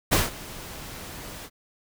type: noise with ADSR envelope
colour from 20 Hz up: pink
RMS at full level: -19 dBFS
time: 0.11-1.5 s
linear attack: 20 ms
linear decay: 170 ms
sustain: -20 dB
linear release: 57 ms
effects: none